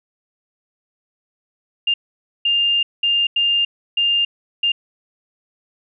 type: tone bursts at uneven times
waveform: sine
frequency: 2805 Hz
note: F7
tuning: 7 cents sharp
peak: -14 dBFS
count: 6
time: 1.87-1.94 / 2.45-2.83 / 3.03-3.27 / 3.36-3.65 / 3.97-4.25 / 4.63-4.72 s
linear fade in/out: 5 ms
effects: none